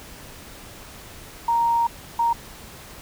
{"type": "tone bursts at uneven times", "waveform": "sine", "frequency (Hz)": 932.3, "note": "A#5", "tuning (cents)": 0, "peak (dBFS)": -17, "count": 2, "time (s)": [[1.48, 1.87], [2.19, 2.33]], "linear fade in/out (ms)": 5, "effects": ["pink hiss -42 dBFS RMS until 3.01 s"]}